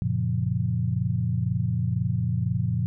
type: chord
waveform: sine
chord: Gb major seventh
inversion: none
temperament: equal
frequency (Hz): 92.5 / 116.54 / 138.59 / 174.61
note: Gb2 / Bb2 / Db3 / F3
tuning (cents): 0 / 0 / 0 / 0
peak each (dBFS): -30 / -25 / -30 / -29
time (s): 0.02-2.86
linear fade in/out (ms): 0
effects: none